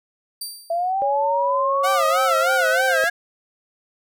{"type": "tone with exponential decay", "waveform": "20% pulse", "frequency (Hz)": 4663, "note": "D8", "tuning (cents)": -13, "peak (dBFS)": -20, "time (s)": [0.41, 0.92], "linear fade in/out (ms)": 5, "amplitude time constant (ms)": 110}
{"type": "linear sweep", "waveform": "sine", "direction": "up", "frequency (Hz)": [663, 1658], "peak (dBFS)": -19, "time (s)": [0.7, 3.1], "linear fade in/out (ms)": 5}
{"type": "tone with pitch glide", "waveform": "sine", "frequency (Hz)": [562, 524.4], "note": ["C#5", "C5"], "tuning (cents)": [24, 4], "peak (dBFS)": -21, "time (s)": [1.02, 3.04], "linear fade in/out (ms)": 0, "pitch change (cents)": -120, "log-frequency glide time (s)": [1.31, 2.62]}
{"type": "tone with vibrato", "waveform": "sawtooth", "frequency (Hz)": 702, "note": "F5", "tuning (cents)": 9, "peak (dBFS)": -17, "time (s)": [1.83, 3.1], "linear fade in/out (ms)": 20, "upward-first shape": "sine", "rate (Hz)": 3.2, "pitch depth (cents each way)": 180}
{"effects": []}